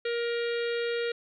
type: harmonic tone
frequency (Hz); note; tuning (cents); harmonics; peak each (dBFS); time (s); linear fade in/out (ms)
471.1; A#4; +18; 1 / 3 / 4 / 5 / 6 / 7 / 8 / 9; -28 / -38 / -40 / -42 / -44 / -45 / -46 / -47; 0.05-1.12; 5
effects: none